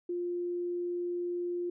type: tone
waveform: sine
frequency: 351.2 Hz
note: F4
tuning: 10 cents sharp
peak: -31 dBFS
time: 0.09-1.7 s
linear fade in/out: 5 ms
effects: none